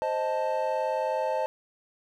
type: chord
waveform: triangle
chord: A diminished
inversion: first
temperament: equal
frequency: 523.3 / 622.3 / 880 Hz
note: C5 / Eb5 / A5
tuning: 0 / 0 / 0 cents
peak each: -28 dBFS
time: 0.02-1.46 s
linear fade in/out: 0 ms
effects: none